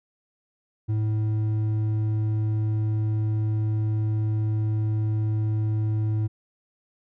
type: tone with hard clipping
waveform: sine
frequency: 108.1 Hz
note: A2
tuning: 30 cents flat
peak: -23 dBFS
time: 0.88-6.28 s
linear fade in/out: 20 ms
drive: 5 dB
effects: none